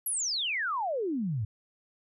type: exponential sweep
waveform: sine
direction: down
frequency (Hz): 11860 to 98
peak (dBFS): -28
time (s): 0.06-1.45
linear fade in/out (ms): 5
effects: none